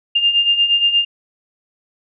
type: beating tone pair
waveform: sine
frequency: 2800 / 2808.5 Hz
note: F7 / F7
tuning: +4 / +9 cents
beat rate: 8.5 Hz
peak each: -19 / -13 dBFS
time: 0.15-1.05 s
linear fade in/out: 10 ms
effects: none